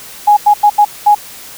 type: tone bursts at uneven times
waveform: sine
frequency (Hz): 830.6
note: G#5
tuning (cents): 0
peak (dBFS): -3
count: 5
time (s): 0.27-0.37 / 0.46-0.54 / 0.63-0.7 / 0.78-0.85 / 1.06-1.15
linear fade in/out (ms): 10
effects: white hiss -32 dBFS RMS until 1.57 s